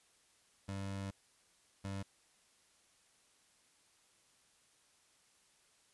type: tone bursts at uneven times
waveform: 25% pulse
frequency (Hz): 98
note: G2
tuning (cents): 0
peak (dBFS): -36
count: 2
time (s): 0.68-1.11 / 1.84-2.03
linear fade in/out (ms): 10
effects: white hiss -70 dBFS RMS until 5.93 s + resampled to 24000 Hz